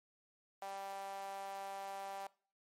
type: tone with high-pass filter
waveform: sawtooth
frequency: 196 Hz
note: G3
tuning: in tune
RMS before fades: -45 dBFS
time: 0.62-2.27 s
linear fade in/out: 2 ms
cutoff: 720 Hz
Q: 7.5
effects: noise-tail reverb RT60 0.4 s tail -20 dB re dry + MP3 64 kbps